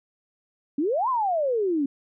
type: exponential two-way sweep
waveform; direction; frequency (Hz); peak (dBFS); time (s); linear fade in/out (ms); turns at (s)
sine; up then down; 267.4 to 1078 to 267.4; -21; 0.78-1.86; 5; 1.09
effects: none